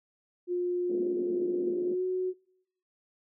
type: tone with pitch glide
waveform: sine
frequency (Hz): 355.7 to 369.1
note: F4 to F#4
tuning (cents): +32 to -4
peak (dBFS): -27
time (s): 0.47-2.34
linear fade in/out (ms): 50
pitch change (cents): +64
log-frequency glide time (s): 1.85-2.03
type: band-pass noise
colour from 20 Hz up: pink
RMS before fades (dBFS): -38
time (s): 0.89-1.95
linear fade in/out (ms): 10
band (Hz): 210 to 480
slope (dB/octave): 48
effects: noise-tail reverb RT60 0.9 s tail -26 dB re dry